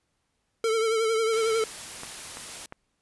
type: tone with vibrato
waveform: square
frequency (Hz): 446.7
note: A4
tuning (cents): +26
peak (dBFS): -23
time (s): 0.64-1.64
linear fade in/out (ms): 2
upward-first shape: triangle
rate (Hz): 11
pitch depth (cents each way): 54
type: noise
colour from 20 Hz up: white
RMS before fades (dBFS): -39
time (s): 1.33-2.66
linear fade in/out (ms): 2
type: clicks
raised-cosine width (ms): 0.5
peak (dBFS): -23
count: 3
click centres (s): 2.034 / 2.371 / 2.724
effects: pink hiss -75 dBFS RMS until 3.01 s + resampled to 24000 Hz